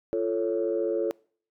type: chord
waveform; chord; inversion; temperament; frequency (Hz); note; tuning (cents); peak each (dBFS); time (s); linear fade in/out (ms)
sine; F augmented; none; equal with one note detuned; 345.2 / 440 / 554.4; F4 / A4 / C#5; -20 / 0 / 0; -28 / -27 / -29; 0.13-1.11; 0
effects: noise-tail reverb RT60 0.5 s tail -25 dB re dry + tanh soft clip ceiling -16 dBFS